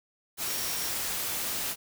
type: tone in noise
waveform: sine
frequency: 5588 Hz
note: F8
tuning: in tune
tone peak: -39 dBFS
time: 0.44-0.94 s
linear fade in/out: 50 ms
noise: white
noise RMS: -32 dBFS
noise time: 0.37-1.76 s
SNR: -10 dB
effects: none